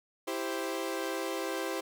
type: chord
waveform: sawtooth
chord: C major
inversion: first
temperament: equal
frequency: 329.6 / 392 / 523.3 Hz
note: E4 / G4 / C5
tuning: 0 / 0 / 0 cents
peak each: -33 dBFS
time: 0.27-1.81 s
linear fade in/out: 10 ms
effects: none